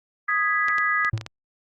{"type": "chord", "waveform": "sine", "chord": "G# minor", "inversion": "second", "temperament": "equal", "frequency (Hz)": [1244.5, 1661.2, 1975.5], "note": ["D#6", "G#6", "B6"], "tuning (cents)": [0, 0, 0], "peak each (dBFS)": -24, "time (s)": [0.28, 1.1], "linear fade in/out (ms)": 10}
{"type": "clicks", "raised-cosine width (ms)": 0.2, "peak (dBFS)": -16, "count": 6, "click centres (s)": [0.684, 0.783, 1.048, 1.177, 1.212, 1.264]}
{"type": "tone with exponential decay", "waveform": "triangle", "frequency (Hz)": 110, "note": "A2", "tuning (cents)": 0, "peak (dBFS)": -16, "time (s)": [1.13, 1.28], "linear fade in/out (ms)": 5, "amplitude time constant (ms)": 32}
{"effects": ["Opus 48 kbps"]}